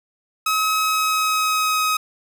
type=tone with pitch glide; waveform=sawtooth; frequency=1278 to 1264.1 Hz; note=D#6 to D#6; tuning=+46 to +27 cents; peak=-14 dBFS; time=0.46-1.97 s; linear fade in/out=5 ms; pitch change=-19 cents; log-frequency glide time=0.8-1.83 s; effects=none